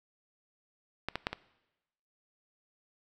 clicks, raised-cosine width 0.3 ms, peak -16 / -16 / -13 / -19 dBFS, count 4, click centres 1.086 / 1.156 / 1.269 / 1.33 s, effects noise-tail reverb RT60 1.0 s tail -20 dB re dry

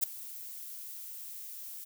violet noise with ADSR envelope, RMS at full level -25 dBFS, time 0.01-1.85 s, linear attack 25 ms, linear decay 6 ms, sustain -19 dB, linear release 16 ms, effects none

